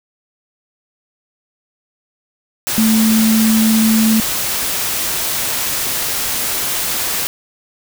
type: tone in noise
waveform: sine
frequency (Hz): 220.8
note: A3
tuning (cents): +6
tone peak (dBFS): -10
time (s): 2.78-4.2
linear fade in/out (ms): 0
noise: white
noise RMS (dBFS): -19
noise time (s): 2.67-7.27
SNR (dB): +6
effects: none